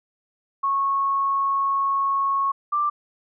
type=tone pair in turn; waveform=sine; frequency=1100 / 1179.7 Hz; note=C#6 / D6; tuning=-14 / +7 cents; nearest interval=minor second; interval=121 cents; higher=second; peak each=-19 dBFS; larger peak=neither; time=0.63-2.52 / 2.72-2.9 s; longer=first; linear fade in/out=10 ms; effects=none